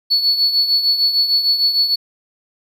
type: tone with tremolo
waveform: triangle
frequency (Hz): 4423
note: C#8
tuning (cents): -5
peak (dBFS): -7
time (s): 0.1-1.96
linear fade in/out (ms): 20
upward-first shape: triangle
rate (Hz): 6.6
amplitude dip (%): 75
effects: tanh soft clip ceiling -8 dBFS